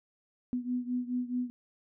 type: beating tone pair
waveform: sine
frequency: 246.4 / 251.1 Hz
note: B3 / B3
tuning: -4 / +29 cents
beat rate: 4.7 Hz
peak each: -32 / -35 dBFS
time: 0.53-1.5 s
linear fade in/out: 0 ms
effects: none